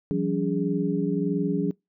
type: tone cluster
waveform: sine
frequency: 169.3 / 190.8 / 283.5 / 412.6 Hz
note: E3 / G3 / C#4 / G#4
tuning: +46 / -47 / +39 / -11 cents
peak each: -28 / -28 / -27 / -30 dBFS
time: 0.11-1.71 s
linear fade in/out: 0 ms
effects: noise-tail reverb RT60 0.2 s tail -25 dB re dry